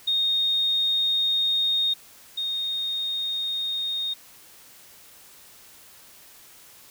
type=tone pair in turn; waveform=sine; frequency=3700 / 3700 Hz; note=A#7 / A#7; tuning=-14 / -14 cents; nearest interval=unison; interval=0 cents; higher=neither; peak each=-20 / -25 dBFS; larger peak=first; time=0.07-1.94 / 2.37-4.14 s; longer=first; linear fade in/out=10 ms; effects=white hiss -50 dBFS RMS until 6.9 s